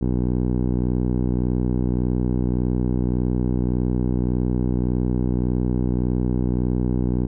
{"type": "tone with low-pass filter", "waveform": "10% pulse", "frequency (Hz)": 61.74, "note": "B1", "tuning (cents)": 0, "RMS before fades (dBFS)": -21, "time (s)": [0.01, 7.27], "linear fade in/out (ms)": 10, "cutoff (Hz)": 370, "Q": 0.77, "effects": []}